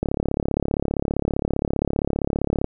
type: click train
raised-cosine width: 2 ms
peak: -8 dBFS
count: 93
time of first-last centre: 0.03-2.644 s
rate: 35.2 Hz
effects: none